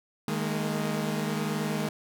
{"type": "chord", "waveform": "sawtooth", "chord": "D# suspended fourth", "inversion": "none", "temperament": "equal with one note detuned", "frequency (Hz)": [155.56, 207.7, 228.7], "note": ["D#3", "G#3", "A#3"], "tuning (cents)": [0, 0, -33], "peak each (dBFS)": [-28, -27, -30], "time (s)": [0.28, 1.89], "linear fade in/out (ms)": 2, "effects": []}